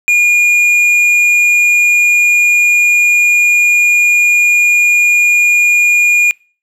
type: tone with tanh clipping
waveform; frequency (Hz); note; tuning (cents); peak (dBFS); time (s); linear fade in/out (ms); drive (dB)
sine; 2430; D#7; -42; -8; 0.08-6.31; 0; 7
effects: noise-tail reverb RT60 0.4 s tail -26 dB re dry